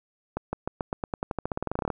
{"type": "accelerating click train", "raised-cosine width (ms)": 1, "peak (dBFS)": -14, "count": 22, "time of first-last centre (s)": [0.37, 1.902], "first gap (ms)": 160, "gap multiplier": 0.91, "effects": []}